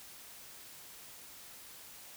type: silence
effects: white hiss -52 dBFS RMS until 2.16 s